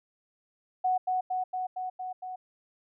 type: tone with echo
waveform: sine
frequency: 740 Hz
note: F#5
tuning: in tune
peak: -23 dBFS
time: 0.84-0.98 s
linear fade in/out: 10 ms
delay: 230 ms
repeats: 6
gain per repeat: -2 dB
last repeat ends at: 2.36 s
effects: none